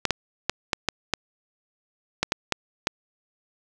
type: clicks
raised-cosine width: 0.2 ms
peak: -4 dBFS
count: 10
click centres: 0.053 / 0.107 / 0.496 / 0.732 / 0.887 / 1.137 / 2.23 / 2.321 / 2.523 / 2.871 s
effects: none